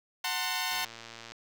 10% pulse chord, F# diminished, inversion none, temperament equal with one note detuned, 740 / 900.6 / 1046.5 Hz, F#5 / A5 / C6, 0 / +40 / 0 cents, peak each -26 dBFS, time 0.24-0.85 s, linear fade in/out 5 ms
click train, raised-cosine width 0.2 ms, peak -27 dBFS, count 70, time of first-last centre 0.72-1.32 s, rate 115 Hz
effects none

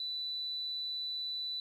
sine tone, 3978 Hz, B7, 12 cents sharp, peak -35 dBFS, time 0-1.6 s, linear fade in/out 2 ms, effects 11-bit

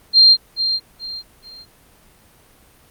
sine tone with echo, 4186 Hz, C8, in tune, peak -6 dBFS, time 0.13-0.37 s, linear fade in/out 50 ms, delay 430 ms, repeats 3, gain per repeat -10 dB, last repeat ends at 1.66 s, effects pink hiss -51 dBFS RMS until 2.9 s + Opus 32 kbps

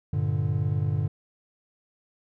triangle chord, G minor, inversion none, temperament equal, 98 / 116.54 / 146.83 Hz, G2 / Bb2 / D3, 0 / 0 / 0 cents, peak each -25 / -27 / -25 dBFS, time 0.13-1.08 s, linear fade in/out 5 ms, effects none

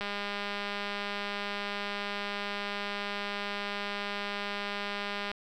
click train, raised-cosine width 0.3 ms, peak -19 dBFS, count 1078, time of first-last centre 0.01-5.315 s, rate 203 Hz, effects 10-bit

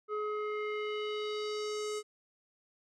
square tone with low-pass filter sweep, 422.8 Hz, G#4, 31 cents sharp, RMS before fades -36 dBFS, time 0.08-2.03 s, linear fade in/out 50 ms, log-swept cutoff 1200 to 8200 Hz, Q 2.3, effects none

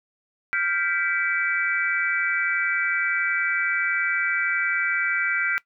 sine chord, G dominant seventh, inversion third, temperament equal with one note detuned, 1396.9 / 1568 / 1975.5 / 2306 Hz, F6 / G6 / B6 / D7, 0 / 0 / 0 / -32 cents, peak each -27 dBFS, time 0.53-5.58 s, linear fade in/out 0 ms, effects noise-tail reverb RT60 0.1 s tail -20 dB re dry

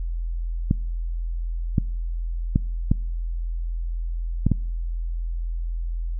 clicks, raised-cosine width 5 ms, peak -5 dBFS, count 6, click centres 0.711 / 1.782 / 2.559 / 2.915 / 4.466 / 4.517 s, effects noise-tail reverb RT60 0.7 s tail -26 dB re dry + added 42 Hz sine -24 dBFS peak until 6.19 s

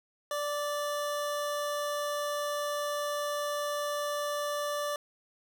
25% pulse tone, 585 Hz, D5, 7 cents flat, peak -27 dBFS, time 0.31-4.96 s, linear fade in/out 2 ms, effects none

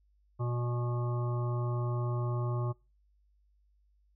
harmonic tone, 121.1 Hz, B2, 34 cents flat, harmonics 1 / 3 / 5 / 7 / 9 / 10, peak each -30 / -40 / -44 / -47 / -44 / -50 dBFS, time 0.39-2.73 s, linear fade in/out 20 ms, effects noise-tail reverb RT60 0.3 s tail -24 dB re dry + added 50 Hz sine -65 dBFS peak until 4.15 s

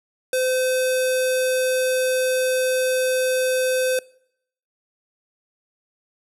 square tone with low-pass filter, 513 Hz, C5, 34 cents flat, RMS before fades -21 dBFS, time 0.33-3.99 s, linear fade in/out 2 ms, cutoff 11000 Hz, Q 2.6, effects noise-tail reverb RT60 0.7 s tail -23 dB re dry

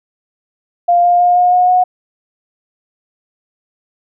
sine tone with pitch steps, 698.5 / 704.6 / 710.7 / 716.9 / 723.1 / 729.4 Hz, F5 / F5 / F5 / F5 / F#5 / F#5, 0 / +15 / +30 / +45 / -40 / -25 cents, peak -7 dBFS, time 0.88-1.84 s, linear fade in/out 10 ms, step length 160 ms, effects none

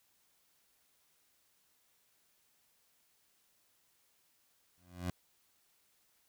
20% pulse tone with exponential growth, 89.1 Hz, F2, 35 cents sharp, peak -28 dBFS, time 4.78-5.1 s, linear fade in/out 0 ms, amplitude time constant 68 ms, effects white hiss -73 dBFS RMS until 6.28 s

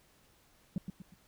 sine tone with echo, 185 Hz, F#3, in tune, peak -27 dBFS, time 0.76-0.78 s, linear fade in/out 2 ms, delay 120 ms, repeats 3, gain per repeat -8 dB, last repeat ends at 1.14 s, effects tanh soft clip ceiling -28 dBFS + pink hiss -66 dBFS RMS until 1.27 s

